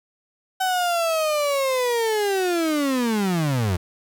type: linear sweep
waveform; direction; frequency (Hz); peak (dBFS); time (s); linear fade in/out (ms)
35% pulse; down; 760 to 83.2; -18; 0.6-3.77; 10
effects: none